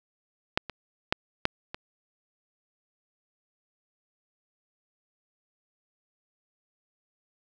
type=clicks; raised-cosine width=0.3 ms; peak=-6 / -20 / -6 / -6 / -19 dBFS; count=5; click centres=0.575 / 0.697 / 1.125 / 1.454 / 1.745 s; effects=none